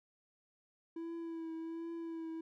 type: tone with vibrato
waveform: triangle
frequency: 329.6 Hz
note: E4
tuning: in tune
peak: -38 dBFS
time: 0.96-2.41 s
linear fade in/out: 5 ms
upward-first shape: triangle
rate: 1.3 Hz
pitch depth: 31 cents each way
effects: none